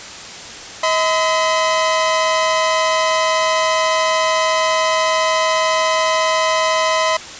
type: tone pair together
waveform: sawtooth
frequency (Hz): 637 / 1016.4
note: D#5 / B5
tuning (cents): +41 / +49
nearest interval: minor sixth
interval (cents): 808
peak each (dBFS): -13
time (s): 0.83-7.17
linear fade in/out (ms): 5
effects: white hiss -32 dBFS RMS until 7.39 s + resampled to 16000 Hz